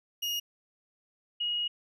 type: tone pair in turn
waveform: 35% pulse / sine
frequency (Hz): 2865 / 2888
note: F7 / F#7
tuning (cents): +44 / -43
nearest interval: unison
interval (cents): 13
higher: second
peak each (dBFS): -28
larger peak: neither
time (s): 0.22-0.4 / 1.4-1.68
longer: second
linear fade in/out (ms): 10
effects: none